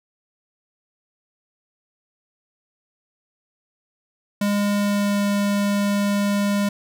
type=tone with pitch glide; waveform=square; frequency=203.9 to 202.6 Hz; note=G#3 to G#3; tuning=-32 to -43 cents; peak=-19 dBFS; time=4.41-6.69 s; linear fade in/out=5 ms; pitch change=-11 cents; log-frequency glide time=4.77-5.24 s; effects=none